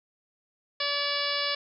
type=harmonic tone; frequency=574 Hz; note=D5; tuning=40 cents flat; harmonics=1 / 2 / 3 / 4 / 5 / 6 / 7 / 8 / 9; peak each=-35 / -35 / -35 / -35 / -35 / -35 / -35 / -35 / -35 dBFS; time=0.8-1.55 s; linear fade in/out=5 ms; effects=none